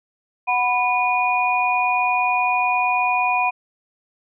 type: tone cluster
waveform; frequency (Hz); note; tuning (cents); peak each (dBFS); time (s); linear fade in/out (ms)
sine; 737 / 988 / 2453; F#5 / B5 / D#7; -7 / 0 / -25; -21; 0.47-3.51; 20
effects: none